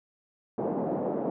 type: band-pass noise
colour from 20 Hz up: white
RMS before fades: -30 dBFS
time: 0.58-1.3 s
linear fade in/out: 2 ms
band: 160 to 640 Hz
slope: 24 dB/octave
effects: none